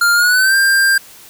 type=tone with pitch glide; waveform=square; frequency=1400 to 1589.7 Hz; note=F6 to G6; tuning=+4 to +24 cents; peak=-10 dBFS; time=0.01-0.98 s; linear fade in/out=5 ms; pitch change=+220 cents; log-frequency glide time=0.14-0.56 s; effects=white hiss -40 dBFS RMS until 1.29 s